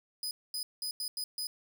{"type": "tone bursts at uneven times", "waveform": "sawtooth", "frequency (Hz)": 4989, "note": "D#8", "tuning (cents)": 4, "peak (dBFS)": -31, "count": 6, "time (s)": [[0.23, 0.31], [0.54, 0.63], [0.82, 0.91], [1, 1.08], [1.17, 1.24], [1.38, 1.47]], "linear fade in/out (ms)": 2, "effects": []}